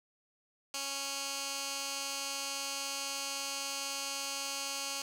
15% pulse tone with band-pass filter, 276.2 Hz, C#4, 6 cents flat, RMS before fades -38 dBFS, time 0.74-5.02 s, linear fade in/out 2 ms, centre 6000 Hz, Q 1.1, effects 9-bit

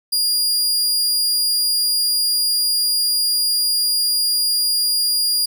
sawtooth tone, 4837 Hz, D#8, 50 cents flat, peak -13 dBFS, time 0.12-5.46 s, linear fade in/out 10 ms, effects none

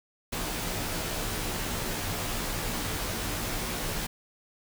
pink noise with comb filter, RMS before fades -32 dBFS, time 0.32-4.07 s, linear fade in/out 10 ms, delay 15 ms, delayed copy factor -0.7, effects none

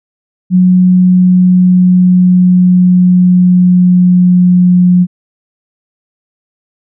sine tone with pitch glide, 182.5 to 179.36 Hz, F#3 to F3, -24 to +46 cents, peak -3 dBFS, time 0.5-5.07 s, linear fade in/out 50 ms, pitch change -30 cents, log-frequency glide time 0.86-4.94 s, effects none

